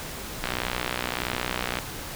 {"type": "click train", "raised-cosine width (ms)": 0.3, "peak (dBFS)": -10, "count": 84, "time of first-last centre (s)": [0.44, 1.787], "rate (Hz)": 61.6, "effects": ["pink hiss -36 dBFS RMS until 2.15 s"]}